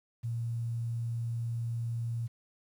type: tone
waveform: sine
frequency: 116.54 Hz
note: A#2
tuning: in tune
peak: -31 dBFS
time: 0.23-2.28 s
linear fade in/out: 20 ms
effects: 10-bit